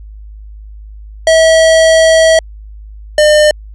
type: tone pair in turn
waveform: square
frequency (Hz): 646 / 603.6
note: E5 / D5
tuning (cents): -35 / +47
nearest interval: minor second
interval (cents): 118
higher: first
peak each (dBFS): -5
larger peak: neither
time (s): 1.27-2.39 / 3.18-3.51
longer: first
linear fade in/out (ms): 2
effects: added 52 Hz sine -28 dBFS peak until 3.74 s + resampled to 22050 Hz

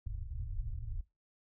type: low-pass noise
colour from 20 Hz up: pink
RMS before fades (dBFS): -39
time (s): 0.06-1.01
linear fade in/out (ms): 5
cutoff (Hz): 120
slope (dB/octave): 96
effects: noise-tail reverb RT60 0.2 s tail -17 dB re dry

